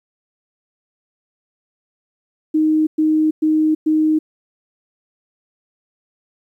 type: tone bursts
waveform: sine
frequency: 311.1 Hz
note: D#4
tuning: in tune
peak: -12 dBFS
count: 4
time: 2.54-4.19 s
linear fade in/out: 10 ms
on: 330 ms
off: 110 ms
effects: 9-bit